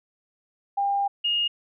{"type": "tone pair in turn", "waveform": "sine", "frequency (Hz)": [800, 2851], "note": ["G5", "F7"], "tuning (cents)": [35, 35], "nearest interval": "octave + minor seventh", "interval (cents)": 2200, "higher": "second", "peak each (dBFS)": -21, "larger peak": "neither", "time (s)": [[0.77, 1.08], [1.24, 1.48]], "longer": "first", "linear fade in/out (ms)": 10, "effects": []}